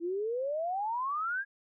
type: exponential sweep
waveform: sine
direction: up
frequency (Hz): 329.2 to 1661.2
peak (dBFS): -30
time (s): 0-1.45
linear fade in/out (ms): 50
effects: none